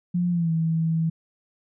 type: tone with pitch glide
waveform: sine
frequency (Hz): 176.3 to 162.6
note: F3 to E3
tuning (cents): +17 to -23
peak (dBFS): -20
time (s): 0.14-1.1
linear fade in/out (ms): 10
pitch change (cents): -140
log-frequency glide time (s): 0.3-0.51
effects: none